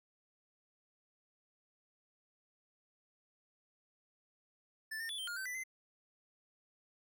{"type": "tone with pitch steps", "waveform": "square", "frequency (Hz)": [1760, 1818, 3447, 3132, 1421, 1543, 1986, 2060], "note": ["A6", "A#6", "A7", "G7", "F6", "G6", "B6", "C7"], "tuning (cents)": [0, -44, -36, -2, 30, -28, 9, -28], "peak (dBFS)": -40, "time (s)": [4.91, 5.638], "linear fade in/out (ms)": 10, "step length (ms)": 91, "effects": []}